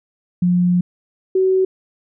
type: tone pair in turn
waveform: sine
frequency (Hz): 177.9 / 377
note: F3 / F#4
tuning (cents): +32 / +32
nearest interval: octave + minor second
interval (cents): 1300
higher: second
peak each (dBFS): -12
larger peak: neither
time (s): 0.42-0.81 / 1.35-1.65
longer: first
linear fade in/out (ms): 5
effects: none